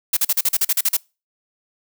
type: noise bursts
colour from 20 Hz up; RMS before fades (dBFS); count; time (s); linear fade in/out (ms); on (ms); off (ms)
blue; -17; 11; 0.13-0.969; 5; 39; 41
effects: noise-tail reverb RT60 0.3 s tail -26 dB re dry